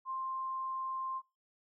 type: tone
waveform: sine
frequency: 1052 Hz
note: C6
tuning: 9 cents sharp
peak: -35 dBFS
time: 0.05-1.22 s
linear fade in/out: 50 ms
effects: noise-tail reverb RT60 0.3 s tail -26 dB re dry